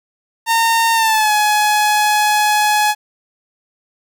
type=tone with pitch glide; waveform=sawtooth; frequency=914 to 843 Hz; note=A#5 to G#5; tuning=-34 to +26 cents; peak=-8 dBFS; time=0.46-2.95 s; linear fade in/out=50 ms; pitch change=-140 cents; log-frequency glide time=0.94-1.32 s; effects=8-bit